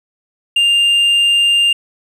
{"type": "tone with tanh clipping", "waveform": "sine", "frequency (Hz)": 2800, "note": "F7", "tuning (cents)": 4, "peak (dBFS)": -10, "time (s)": [0.56, 1.73], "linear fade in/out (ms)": 5, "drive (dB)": 4, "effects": []}